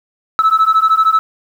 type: beating tone pair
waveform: sine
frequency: 1299 / 1312 Hz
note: E6 / E6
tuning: -26 / -9 cents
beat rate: 13 Hz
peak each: -10 dBFS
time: 0.39-1.19 s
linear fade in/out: 0 ms
effects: tanh soft clip ceiling -5 dBFS + 7-bit